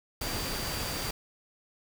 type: tone in noise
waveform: sine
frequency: 4699 Hz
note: D8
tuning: in tune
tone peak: -40 dBFS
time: 0.21-1.11 s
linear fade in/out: 5 ms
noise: pink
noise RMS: -34 dBFS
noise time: 0.21-1.11 s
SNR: -9 dB
effects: none